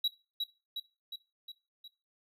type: tone with echo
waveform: triangle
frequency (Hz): 3884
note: B7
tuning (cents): -30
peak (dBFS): -25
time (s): 0.04-0.08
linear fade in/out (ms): 5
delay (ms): 360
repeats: 5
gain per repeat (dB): -4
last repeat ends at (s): 1.88
effects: noise-tail reverb RT60 0.3 s tail -18 dB re dry